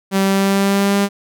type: tone with pitch glide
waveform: sawtooth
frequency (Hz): 194 to 200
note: G3 to G3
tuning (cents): -18 to +35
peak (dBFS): -9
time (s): 0.11-1.09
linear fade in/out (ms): 50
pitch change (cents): +53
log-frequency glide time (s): 0.22-0.97
effects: none